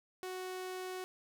sawtooth tone, 370 Hz, F#4, in tune, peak -36 dBFS, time 0.23-1.04 s, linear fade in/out 0 ms, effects none

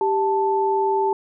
sine tone pair together, 392 / 880 Hz, G4 / A5, 0 / 0 cents, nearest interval octave + major second, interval 1400 cents, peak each -20 dBFS, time 0.01-1.13 s, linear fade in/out 2 ms, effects none

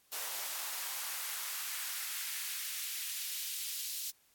white noise with high-pass filter sweep, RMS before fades -39 dBFS, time 0.12-4.11 s, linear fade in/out 10 ms, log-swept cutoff 630 to 3900 Hz, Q 1.1, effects white hiss -69 dBFS RMS until 4.34 s + AAC 64 kbps

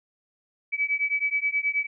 sine beating tone pair, 2285 / 2294.4 Hz, D7 / D7, -48 / -41 cents, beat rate 9.4 Hz, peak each -26 dBFS, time 0.72-1.87 s, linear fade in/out 20 ms, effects none

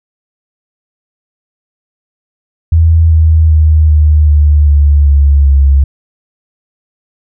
sine tone with pitch steps, 81.7 / 79.74 / 77.83 / 75.97 / 74.14 / 72.37 / 70.63 / 68.94 Hz, E2 / D#2 / D#2 / D#2 / D2 / D2 / C#2 / C#2, -15 / +43 / +1 / -41 / +17 / -25 / +33 / -9 cents, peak -3 dBFS, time 2.72-5.84 s, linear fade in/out 5 ms, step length 390 ms, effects none

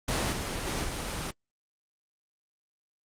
pink noise with level steps, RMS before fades -28 / -33 / -31 / -33 dBFS, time 0.08-1.31 s, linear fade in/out 5 ms, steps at 0.32 / 0.66 / 0.84 s, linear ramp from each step 2 ms, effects low-pass 10000 Hz 12 dB/octave + Opus 24 kbps

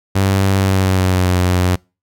sawtooth tone with pitch glide, 97 to 90.5 Hz, G2 to F#2, -18 to -38 cents, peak -8 dBFS, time 0.15-1.76 s, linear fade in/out 10 ms, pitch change -120 cents, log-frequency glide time 0.58-1.35 s, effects noise-tail reverb RT60 0.3 s tail -26 dB re dry

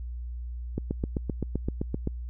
click train, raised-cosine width 3 ms, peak -15 dBFS, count 11, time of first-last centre 0.78-2.074 s, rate 7.73 Hz, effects added 60 Hz sine -33 dBFS peak until 2.29 s

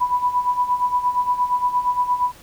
sine tone with tremolo, 987.8 Hz, B5, in tune, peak -14 dBFS, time 0-2.32 s, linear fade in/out 20 ms, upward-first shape sine, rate 8.6 Hz, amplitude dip 75%, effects pink hiss -46 dBFS RMS until 2.42 s

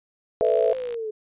sine chord, A suspended second, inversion none, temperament just, 440 / 495 / 660 Hz, A4 / B4 / E5, 0 / +4 / +2 cents, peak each -22 dBFS, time 0.41-0.73 s, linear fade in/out 0 ms
sine linear sweep, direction down, 618 to 421.9 Hz, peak -27 dBFS, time 0.41-1.11 s, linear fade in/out 10 ms
click train, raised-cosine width 0.2 ms, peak -24 dBFS, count 29, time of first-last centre 0.45-0.943 s, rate 56.8 Hz
effects resampled to 8000 Hz

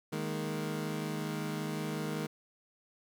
25% pulse chord, D# suspended fourth, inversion none, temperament equal, 155.56 / 207.7 / 233.1 Hz, D#3 / G#3 / A#3, 0 / 0 / 0 cents, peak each -33 / -35 / -38 dBFS, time 0.12-2.27 s, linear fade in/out 10 ms, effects none

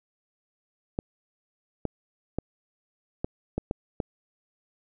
clicks, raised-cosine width 2 ms, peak -14 dBFS, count 7, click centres 0.989 / 1.853 / 2.386 / 3.245 / 3.58 / 3.711 / 4.002 s, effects none

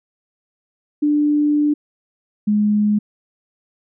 sine tone pair in turn, 295.8 / 209.2 Hz, D4 / G#3, +13 / +13 cents, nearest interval tritone, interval 600 cents, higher first, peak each -13 dBFS, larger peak neither, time 1.02-1.74 / 2.47-2.99 s, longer first, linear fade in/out 10 ms, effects none

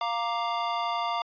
square chord, Bb major, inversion second, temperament equal, 698.5 / 932.3 / 1174.7 Hz, F5 / Bb5 / D6, 0 / 0 / 0 cents, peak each -32 dBFS, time 0.01-1.22 s, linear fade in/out 2 ms, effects resampled to 11025 Hz

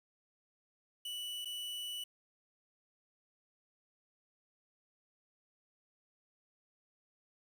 45% pulse tone with dropouts, 2960 Hz, F#7, in tune, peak -39 dBFS, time 1.05-2.04 s, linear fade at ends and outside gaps 5 ms, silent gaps 1.448-1.455 s, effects 11-bit

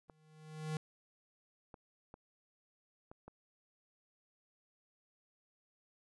square tone with exponential growth, 155.56 Hz, D#3, in tune, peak -35 dBFS, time 0.08-0.77 s, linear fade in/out 2 ms, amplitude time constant 150 ms
clicks, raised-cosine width 1 ms, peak -37 dBFS, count 5, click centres 0.098 / 1.742 / 2.141 / 3.115 / 3.28 s
effects resampled to 24000 Hz

